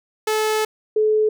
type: tone pair in turn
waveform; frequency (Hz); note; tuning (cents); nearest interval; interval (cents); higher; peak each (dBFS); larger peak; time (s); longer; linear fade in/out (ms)
sawtooth / sine; 432.7 / 430.2; A4 / A4; -29 / -39; unison; 10; first; -14; neither; 0.27-0.65 / 0.96-1.29; first; 5
effects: none